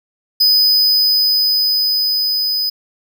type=tone with level ramp; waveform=square; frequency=5000 Hz; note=D#8; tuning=8 cents sharp; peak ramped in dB=-9 to -16 dBFS; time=0.4-2.7 s; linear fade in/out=10 ms; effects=none